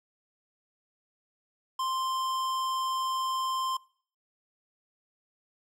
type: tone with tanh clipping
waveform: sine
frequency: 1046.5 Hz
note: C6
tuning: in tune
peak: -30 dBFS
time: 1.79-3.77 s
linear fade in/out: 5 ms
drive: 18 dB
effects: noise-tail reverb RT60 0.5 s tail -22 dB re dry